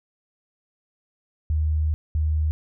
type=tone pair in turn; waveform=sine; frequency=77.2 / 77.2 Hz; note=D#2 / D#2; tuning=-13 / -13 cents; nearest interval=unison; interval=0 cents; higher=neither; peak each=-19 dBFS; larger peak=neither; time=1.5-1.94 / 2.15-2.51 s; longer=first; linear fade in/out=0 ms; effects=none